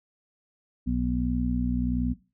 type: harmonic tone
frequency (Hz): 61.3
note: B1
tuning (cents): -12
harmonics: 1 / 2 / 3 / 4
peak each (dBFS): -29 / -34 / -30 / -27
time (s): 0.86-2.14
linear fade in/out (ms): 20
effects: noise-tail reverb RT60 0.3 s tail -18 dB re dry